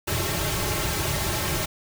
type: noise with comb filter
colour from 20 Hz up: pink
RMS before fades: -26 dBFS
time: 0.07-1.66 s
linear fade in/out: 10 ms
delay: 4.1 ms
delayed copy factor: -0.9
effects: none